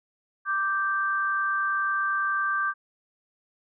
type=tone pair together; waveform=sine; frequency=1175 / 1567 Hz; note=D6 / G6; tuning=+1 / -1 cents; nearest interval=perfect fourth; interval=498 cents; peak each=-26 dBFS; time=0.45-2.74 s; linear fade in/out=50 ms; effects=none